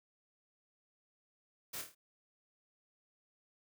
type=noise with echo; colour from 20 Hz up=white; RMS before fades=-43 dBFS; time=1.73-1.82 s; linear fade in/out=10 ms; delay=26 ms; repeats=5; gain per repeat=-5 dB; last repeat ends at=1.95 s; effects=none